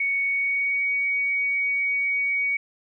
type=tone with pitch glide; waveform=sine; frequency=2227 to 2248 Hz; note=C#7 to C#7; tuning=+7 to +24 cents; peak=-21 dBFS; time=0-2.57 s; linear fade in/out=5 ms; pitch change=+17 cents; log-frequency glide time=0.26-0.84 s; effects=none